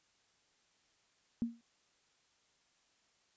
sine tone with exponential decay, 233.1 Hz, A#3, in tune, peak -28 dBFS, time 1.42-1.61 s, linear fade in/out 0 ms, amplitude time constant 41 ms, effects white hiss -73 dBFS RMS until 3.36 s + resampled to 16000 Hz

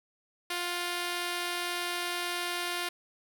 5% pulse tone pair together, 351.1 / 744 Hz, F4 / F#5, +9 / +9 cents, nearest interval octave + minor second, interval 1300 cents, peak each -20 / -32 dBFS, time 0.5-2.89 s, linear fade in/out 5 ms, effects none

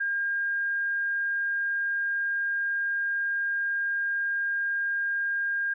sine tone, 1611 Hz, G6, 47 cents sharp, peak -25 dBFS, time 0-5.74 s, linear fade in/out 10 ms, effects none

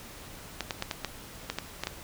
clicks, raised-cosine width 0.2 ms, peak -13 dBFS, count 9, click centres 0.607 / 0.708 / 0.824 / 0.912 / 1.047 / 1.5 / 1.586 / 1.836 / 1.871 s, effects pink hiss -46 dBFS RMS until 2.03 s

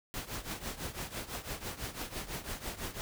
pink noise with tremolo, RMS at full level -37 dBFS, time 0.14-3.01 s, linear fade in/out 0 ms, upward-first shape triangle, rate 6 Hz, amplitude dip 85%, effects none

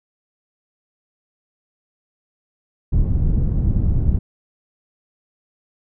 pink low-pass noise, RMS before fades -17 dBFS, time 2.92-4.19 s, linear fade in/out 10 ms, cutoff 140 Hz, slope 12 dB/octave, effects none

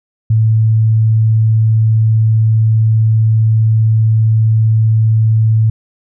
sine tone, 110.6 Hz, A2, 9 cents sharp, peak -7 dBFS, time 0.3-5.7 s, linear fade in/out 5 ms, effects none

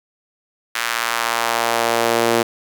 sawtooth tone with high-pass filter sweep, 116.54 Hz, A#2, in tune, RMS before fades -19 dBFS, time 0.75-2.43 s, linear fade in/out 5 ms, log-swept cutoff 1600 to 370 Hz, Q 1.3, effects none

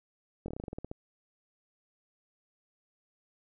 slowing click train, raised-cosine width 2 ms, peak -25 dBFS, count 12, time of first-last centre 0.46-0.914 s, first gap 22 ms, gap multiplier 1.12, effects none

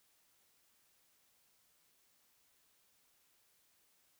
silence, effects white hiss -73 dBFS RMS until 4.19 s

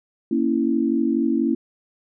sine chord, A# diminished, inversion none, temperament equal, 233.1 / 277.2 / 329.6 Hz, A#3 / C#4 / E4, 0 / 0 / 0 cents, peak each -22 dBFS, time 0.31-1.55 s, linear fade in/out 5 ms, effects none

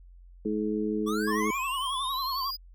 harmonic tone, 106.5 Hz, G#2, 44 cents sharp, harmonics 2 / 3 / 4, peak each -30 / -31 / -31 dBFS, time 0.45-1.51 s, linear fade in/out 5 ms
square linear sweep, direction up, 1105 to 4978 Hz, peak -33 dBFS, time 1.06-2.57 s, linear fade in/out 20 ms
triangle tone with vibrato, 1068 Hz, C6, 35 cents sharp, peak -28 dBFS, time 1.27-2.51 s, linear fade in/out 10 ms, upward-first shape triangle, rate 11 Hz, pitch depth 110 cents each way
effects added 44 Hz sine -48 dBFS peak until 2.74 s

